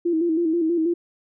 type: tone with vibrato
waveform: sine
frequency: 331.5 Hz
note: E4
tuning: 10 cents sharp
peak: -18 dBFS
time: 0.05-0.94 s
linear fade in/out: 10 ms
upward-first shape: square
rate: 6.2 Hz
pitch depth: 65 cents each way
effects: none